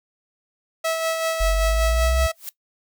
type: tone with tremolo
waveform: sawtooth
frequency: 650 Hz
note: E5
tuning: 24 cents flat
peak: -16 dBFS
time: 0.84-2.32 s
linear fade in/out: 10 ms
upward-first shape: sine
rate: 5.2 Hz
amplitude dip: 40%
type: linear sweep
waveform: sine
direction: up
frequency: 43.7 to 66.4 Hz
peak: -18 dBFS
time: 1.4-2.27 s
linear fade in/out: 10 ms
type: noise with exponential growth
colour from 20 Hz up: blue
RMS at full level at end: -29 dBFS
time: 2.32-2.49 s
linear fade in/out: 0 ms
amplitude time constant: 36 ms
effects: noise-tail reverb RT60 0.1 s tail -19 dB re dry